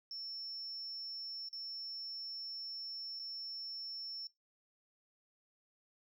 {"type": "tone with dropouts", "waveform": "triangle", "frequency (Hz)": 5400, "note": "E8", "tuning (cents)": 41, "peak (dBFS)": -40, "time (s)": [0.11, 4.27], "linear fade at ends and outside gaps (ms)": 1, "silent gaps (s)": [[1.487, 1.529], [3.191, 3.196]], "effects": ["noise-tail reverb RT60 0.2 s tail -23 dB re dry", "tanh soft clip ceiling -38 dBFS"]}